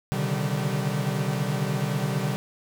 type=tone cluster; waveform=45% pulse; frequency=128.1 / 142.7 / 152 / 193.2 Hz; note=C3 / D3 / D#3 / G3; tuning=-36 / -49 / -40 / -25 cents; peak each=-30 dBFS; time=0.12-2.36 s; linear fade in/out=0 ms; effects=none